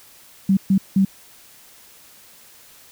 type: tone bursts at uneven times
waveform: sine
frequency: 193.4 Hz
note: G3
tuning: 23 cents flat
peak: -12 dBFS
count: 3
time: 0.49-0.57 / 0.7-0.78 / 0.96-1.05 s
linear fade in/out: 5 ms
effects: white hiss -48 dBFS RMS until 2.91 s